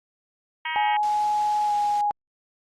harmonic tone, 316.9 Hz, D#4, 32 cents sharp, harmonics 3 / 4 / 5 / 6 / 7 / 8 / 9 / 10, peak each -30 / -41 / -38 / -32 / -32 / -40 / -38 / -38 dBFS, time 0.65-0.97 s, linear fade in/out 5 ms
sine tone with pitch glide, 840 to 828 Hz, G#5 to G#5, +19 to -5 cents, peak -20 dBFS, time 0.76-2.11 s, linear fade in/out 0 ms, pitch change -24 cents, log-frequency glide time 1.65-1.73 s
white noise, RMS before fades -39 dBFS, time 1.03-2.01 s, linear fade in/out 0 ms
effects low-pass 6000 Hz 12 dB/octave + Opus 48 kbps

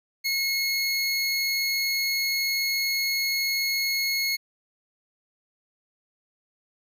square tone pair together, 2173 / 4342 Hz, C#7 / C#8, -35 / -37 cents, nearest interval octave, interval 1198 cents, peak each -27 dBFS, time 0.24-4.37 s, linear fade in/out 20 ms, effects none

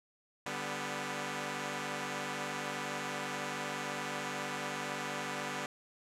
5% pulse chord, G major, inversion second, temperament equal with one note detuned, 145.99 / 196 / 246.9 Hz, D3 / G3 / B3, -10 / 0 / 0 cents, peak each -30 / -30 / -28 dBFS, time 0.46-5.66 s, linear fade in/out 2 ms, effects low-pass 9000 Hz 12 dB/octave

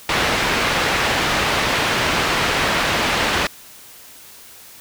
white low-pass noise, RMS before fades -19 dBFS, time 0.09-3.47 s, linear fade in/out 2 ms, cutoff 2600 Hz, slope 12 dB/octave, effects white hiss -42 dBFS RMS until 4.8 s

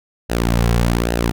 sawtooth tone with flanger, 58.27 Hz, A#1, in tune, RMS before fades -17 dBFS, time 0.29-1.32 s, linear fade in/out 20 ms, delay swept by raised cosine 0.87 to 3.37 ms, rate 1.2 Hz, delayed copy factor -0.65, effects none

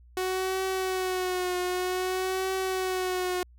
sawtooth tone with vibrato, 370 Hz, F#4, in tune, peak -23 dBFS, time 0.17-3.43 s, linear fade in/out 2 ms, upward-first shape triangle, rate 0.53 Hz, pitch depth 47 cents each way, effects added 60 Hz sine -51 dBFS peak until 3.58 s

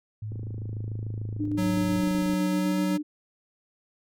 sine tone with vibrato, 106.6 Hz, G#2, 46 cents sharp, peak -31 dBFS, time 0.22-2.01 s, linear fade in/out 5 ms, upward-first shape sine, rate 1.6 Hz, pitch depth 13 cents each way
click train, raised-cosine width 3 ms, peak -27 dBFS, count 55, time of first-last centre 0.32-2.335 s, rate 26.8 Hz
sine tone with tremolo, 299 Hz, D4, 31 cents sharp, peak -25 dBFS, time 1.39-3.03 s, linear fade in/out 20 ms, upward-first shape square, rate 7.9 Hz, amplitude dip 30%
square tone with pitch glide, 185 to 186.83 Hz, F#3 to F#3, 0 to +17 cents, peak -26 dBFS, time 1.57-2.98 s, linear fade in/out 20 ms, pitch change +17 cents, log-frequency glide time 2.53-2.75 s
effects none

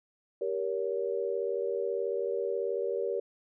sine chord, G diminished, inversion none, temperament just, 392 / 470.4 / 564.5 Hz, G4 / Bb4 / Db5, 0 / +16 / +31 cents, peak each -33 / -32 / -35 dBFS, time 0.41-3.2 s, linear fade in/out 5 ms, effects none

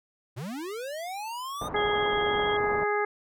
square linear sweep, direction up, 103.83 to 1244.5 Hz, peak -34 dBFS, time 0.36-1.69 s, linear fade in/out 20 ms
white low-pass noise, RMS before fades -36 dBFS, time 1.61-2.84 s, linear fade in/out 5 ms, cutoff 1000 Hz, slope 24 dB/octave
harmonic tone, 415.3 Hz, G#4, in tune, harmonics 1 / 2 / 3 / 4 / 5, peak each -27 / -30 / -32 / -33 / -34 dBFS, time 1.74-3.05 s, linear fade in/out 5 ms
sine tone with vibrato, 3267 Hz, G#7, 29 cents flat, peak -34 dBFS, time 1.76-2.57 s, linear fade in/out 5 ms, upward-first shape sine, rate 13 Hz, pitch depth 14 cents each way
effects none

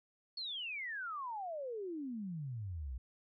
sine exponential sweep, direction down, 4435 to 58.27 Hz, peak -39 dBFS, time 0.37-2.98 s, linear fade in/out 5 ms, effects none

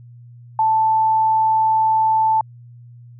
sine tone, 880 Hz, A5, in tune, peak -13 dBFS, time 0.59-2.41 s, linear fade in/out 2 ms, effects added 120 Hz sine -39 dBFS peak until 3.19 s

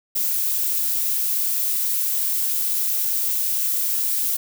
violet noise, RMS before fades -22 dBFS, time 0.15-4.37 s, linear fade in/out 10 ms, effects none

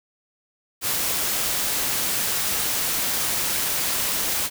white noise, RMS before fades -24 dBFS, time 0.81-4.5 s, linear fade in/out 50 ms, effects none

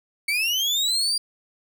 35% pulse linear sweep, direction up, 2217 to 4806 Hz, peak -19 dBFS, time 0.28-1.18 s, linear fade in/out 5 ms, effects none

